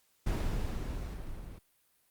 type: noise with level ramp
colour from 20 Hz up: brown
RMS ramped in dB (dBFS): -29 to -45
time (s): 0.26-1.59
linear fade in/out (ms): 10
effects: white hiss -71 dBFS RMS until 2.1 s + Opus 48 kbps